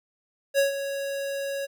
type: tone with ADSR envelope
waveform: square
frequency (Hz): 554.4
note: C#5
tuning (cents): 0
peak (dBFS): -18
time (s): 0.54-1.67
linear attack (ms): 46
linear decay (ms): 130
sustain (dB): -11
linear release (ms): 26
effects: none